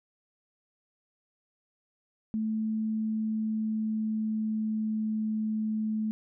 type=tone with pitch glide; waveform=sine; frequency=218.7 to 216.9 Hz; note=A3 to A3; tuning=-10 to -25 cents; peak=-27 dBFS; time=2.34-6.11 s; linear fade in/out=0 ms; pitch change=-15 cents; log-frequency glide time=2.85-5.27 s; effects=none